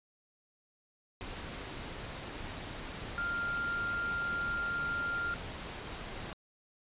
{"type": "tone in noise", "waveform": "sine", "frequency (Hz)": 1396.9, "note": "F6", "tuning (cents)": 0, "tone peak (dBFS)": -32, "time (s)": [3.18, 5.34], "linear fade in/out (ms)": 0, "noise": "pink", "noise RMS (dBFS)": -42, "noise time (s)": [1.21, 6.33], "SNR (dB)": 7, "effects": ["resampled to 8000 Hz"]}